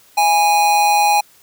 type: tone with amplitude modulation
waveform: square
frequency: 825 Hz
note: G#5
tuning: 12 cents flat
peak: -10 dBFS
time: 0.17-1.21 s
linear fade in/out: 10 ms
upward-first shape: sine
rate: 169 Hz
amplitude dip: 40%
effects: white hiss -50 dBFS RMS until 1.42 s